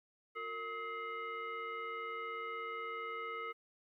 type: tone with frequency modulation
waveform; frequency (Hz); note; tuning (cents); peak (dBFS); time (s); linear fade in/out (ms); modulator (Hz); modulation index
sine; 1277; D#6; +45; -39; 0.35-3.53; 20; 819; 1.1
effects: 13-bit